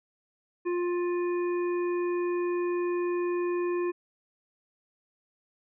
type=harmonic tone; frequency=351.9 Hz; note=F4; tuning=13 cents sharp; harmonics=1 / 3 / 5 / 7; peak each=-26 / -38 / -45 / -45 dBFS; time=0.65-3.92 s; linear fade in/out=20 ms; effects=none